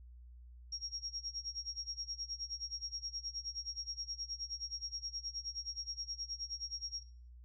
sine tone with tremolo, 5588 Hz, F8, in tune, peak -37 dBFS, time 0.72-7.03 s, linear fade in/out 5 ms, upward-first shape sine, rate 9.5 Hz, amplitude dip 90%, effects noise-tail reverb RT60 0.5 s tail -20 dB re dry + added 60 Hz sine -52 dBFS peak until 7.44 s

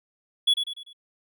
triangle tone with echo, 3385 Hz, G#7, 32 cents sharp, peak -15 dBFS, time 0.47-0.54 s, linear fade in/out 10 ms, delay 98 ms, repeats 4, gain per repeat -7 dB, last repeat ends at 0.932 s, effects none

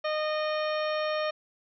harmonic tone, 614 Hz, D#5, 23 cents flat, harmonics 1 / 2 / 3 / 4 / 5 / 6 / 7 / 9, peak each -28 / -34 / -38 / -40 / -42 / -44 / -45 / -47 dBFS, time 0.04-1.31 s, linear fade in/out 10 ms, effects none

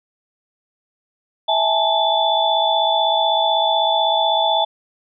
sine tone cluster, 654 / 825 / 881 / 3474 Hz, E5 / G#5 / A5 / A7, -14 / -12 / +2 / -23 cents, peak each -20 dBFS, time 1.48-4.65 s, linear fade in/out 10 ms, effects none

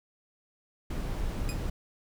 brown noise, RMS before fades -32 dBFS, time 0.9-1.7 s, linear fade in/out 5 ms
15% pulse tone with exponential decay, 2489 Hz, D#7, in tune, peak -27 dBFS, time 1.49-1.61 s, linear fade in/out 0 ms, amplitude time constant 24 ms
effects none

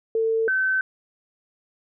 sine tone pair in turn, 448.5 / 1532.7 Hz, A4 / G6, +33 / -39 cents, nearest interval octave + major sixth, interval 2128 cents, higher second, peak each -19 / -19 dBFS, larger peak neither, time 0.15-0.48 / 0.48-0.81 s, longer neither, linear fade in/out 2 ms, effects none

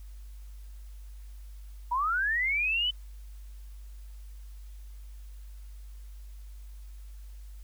sine linear sweep, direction up, 930 to 3043 Hz, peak -25 dBFS, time 1.91-2.91 s, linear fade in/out 10 ms, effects added 50 Hz sine -42 dBFS peak until 7.63 s + white hiss -63 dBFS RMS until 7.63 s

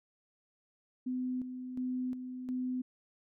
sine tone with tremolo, 253.5 Hz, B3, 45 cents sharp, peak -32 dBFS, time 1.06-2.82 s, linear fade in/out 10 ms, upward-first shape square, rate 1.4 Hz, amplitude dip 55%, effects none

